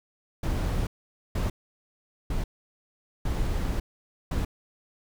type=noise bursts at uneven times; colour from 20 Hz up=brown; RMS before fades=-27 dBFS; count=5; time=0.43-0.87 / 1.35-1.5 / 2.3-2.44 / 3.25-3.8 / 4.31-4.45 s; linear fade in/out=5 ms; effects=none